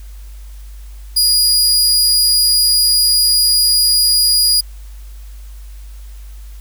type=tone; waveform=sawtooth; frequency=4885 Hz; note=D#8; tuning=33 cents flat; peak=-7 dBFS; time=1.16-4.61 s; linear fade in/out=10 ms; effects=added 50 Hz sine -30 dBFS peak until 6.6 s + white hiss -48 dBFS RMS until 6.6 s